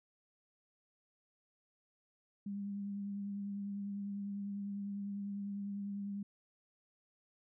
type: tone with vibrato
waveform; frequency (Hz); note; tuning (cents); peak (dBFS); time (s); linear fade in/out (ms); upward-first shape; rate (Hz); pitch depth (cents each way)
sine; 200.8; G3; +42; -38; 2.46-6.23; 5; triangle; 10; 22
effects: none